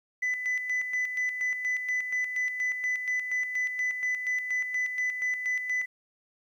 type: tone with tremolo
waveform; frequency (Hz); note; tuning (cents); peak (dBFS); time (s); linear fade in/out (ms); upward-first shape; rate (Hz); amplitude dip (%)
sine; 2000; B6; +21; -23; 0.22-5.86; 10; square; 4.2; 60
effects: tanh soft clip ceiling -24 dBFS + 10-bit